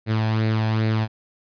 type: tone with flanger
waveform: sawtooth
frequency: 110 Hz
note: A2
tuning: in tune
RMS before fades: -21 dBFS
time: 0.06-1.08 s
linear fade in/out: 50 ms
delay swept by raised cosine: 0.46 to 1.22 ms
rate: 2.5 Hz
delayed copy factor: +0.5
effects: resampled to 11025 Hz

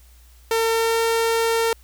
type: tone with pitch glide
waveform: sawtooth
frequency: 453 to 456.2 Hz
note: A#4 to A#4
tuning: -50 to -37 cents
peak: -14 dBFS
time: 0.51-1.73 s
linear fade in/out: 2 ms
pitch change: +13 cents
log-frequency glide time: 0.69-1 s
effects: added 60 Hz sine -47 dBFS peak until 1.83 s + white hiss -56 dBFS RMS until 1.83 s

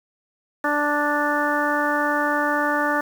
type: harmonic tone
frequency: 293.7 Hz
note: D4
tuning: in tune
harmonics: 1 / 2 / 3 / 4 / 5 / 6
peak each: -26 / -26 / -26 / -26 / -26 / -26 dBFS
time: 0.64-3.01 s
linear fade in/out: 5 ms
effects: 7-bit

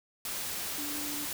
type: tone in noise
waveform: sine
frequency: 293.7 Hz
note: D4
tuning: in tune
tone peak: -40 dBFS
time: 0.78-1.25 s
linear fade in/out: 2 ms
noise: white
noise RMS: -36 dBFS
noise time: 0.25-1.33 s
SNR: -7 dB
effects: none

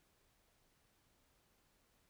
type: silence
effects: pink hiss -75 dBFS RMS until 2.09 s

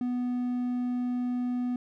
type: tone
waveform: triangle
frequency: 246.9 Hz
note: B3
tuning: in tune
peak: -25 dBFS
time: 0.01-1.76 s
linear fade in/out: 2 ms
effects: none

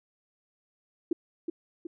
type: tone with echo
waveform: sine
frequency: 335.9 Hz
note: E4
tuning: 33 cents sharp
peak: -22 dBFS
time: 1.11-1.13 s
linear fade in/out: 5 ms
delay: 370 ms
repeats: 2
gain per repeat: -6 dB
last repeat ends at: 1.87 s
effects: none

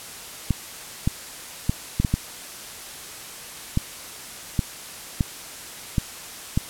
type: clicks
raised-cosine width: 5 ms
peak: -7 dBFS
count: 11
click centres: 0.507 / 1.075 / 1.695 / 2 / 2.048 / 2.14 / 3.774 / 4.592 / 5.208 / 5.982 / 6.575 s
effects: white hiss -38 dBFS RMS until 6.69 s + low-pass 12000 Hz 12 dB/octave

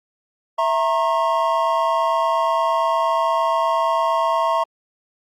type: chord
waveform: triangle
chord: A# diminished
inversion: second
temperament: equal with one note detuned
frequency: 659.3 / 932.3 / 1080.9 Hz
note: E5 / A#5 / C#6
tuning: 0 / 0 / -44 cents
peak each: -19 dBFS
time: 0.58-4.64 s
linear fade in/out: 10 ms
effects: Opus 48 kbps

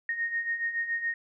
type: beating tone pair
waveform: sine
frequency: 1851 / 1858.1 Hz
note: A#6 / A#6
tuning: -13 / -6 cents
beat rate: 7.1 Hz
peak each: -35 / -29 dBFS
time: 0.09-1.14 s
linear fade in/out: 2 ms
effects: none

